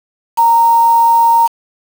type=tone with quantisation; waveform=sine; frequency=926 Hz; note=A#5; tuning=12 cents flat; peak=-6 dBFS; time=0.37-1.48 s; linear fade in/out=20 ms; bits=4; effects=none